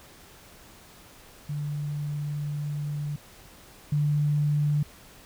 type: tone pair in turn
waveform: sine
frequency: 146.83 / 147.58 Hz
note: D3 / D3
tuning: 0 / +9 cents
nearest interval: unison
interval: 9 cents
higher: second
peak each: -28 / -21 dBFS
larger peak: second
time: 1.49-3.16 / 3.92-4.83 s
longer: first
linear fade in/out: 5 ms
effects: pink hiss -51 dBFS RMS until 5.25 s